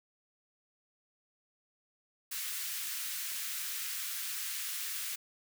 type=high-pass noise; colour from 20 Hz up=white; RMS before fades=-38 dBFS; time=2.31-5.16 s; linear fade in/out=10 ms; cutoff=1400 Hz; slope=24 dB/octave; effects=none